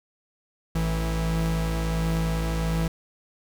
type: tone pair together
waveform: 45% pulse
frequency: 54.97 / 163.5 Hz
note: A1 / E3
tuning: -1 / -14 cents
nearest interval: octave + perfect fifth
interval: 1887 cents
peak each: -26 dBFS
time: 0.75-2.88 s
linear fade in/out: 5 ms
effects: none